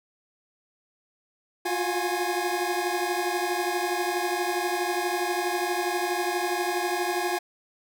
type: tone cluster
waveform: 25% pulse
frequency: 349.7 / 362 / 828 Hz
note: F4 / F#4 / G#5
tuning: +2 / -38 / -5 cents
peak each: -26 dBFS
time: 1.65-7.39 s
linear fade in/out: 10 ms
effects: none